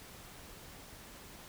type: silence
effects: pink hiss -52 dBFS RMS until 1.48 s